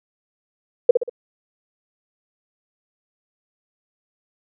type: tone with echo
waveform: sine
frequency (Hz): 485.5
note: B4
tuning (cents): -30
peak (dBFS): -4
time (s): 0.89-0.91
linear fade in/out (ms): 5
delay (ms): 62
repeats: 3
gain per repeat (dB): -7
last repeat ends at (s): 1.096
effects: none